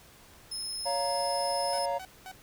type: clicks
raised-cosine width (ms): 0.2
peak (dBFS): -39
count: 6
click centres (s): 0.337 / 0.581 / 0.625 / 0.728 / 1.057 / 1.473
type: tone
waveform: 30% pulse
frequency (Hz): 5180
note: E8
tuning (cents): -31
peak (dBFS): -30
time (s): 0.51-1.86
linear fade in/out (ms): 10
type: chord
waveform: triangle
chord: Bb minor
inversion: first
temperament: just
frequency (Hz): 559.4 / 699.2 / 932.3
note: Db5 / F5 / Bb5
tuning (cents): +16 / +2 / 0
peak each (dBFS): -30 / -31 / -31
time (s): 0.85-1.99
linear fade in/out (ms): 20
type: tone bursts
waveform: sawtooth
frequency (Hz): 754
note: F#5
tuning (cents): +32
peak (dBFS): -37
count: 3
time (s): 1.73-2.315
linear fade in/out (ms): 0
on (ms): 55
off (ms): 210
effects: pink hiss -55 dBFS RMS until 2.42 s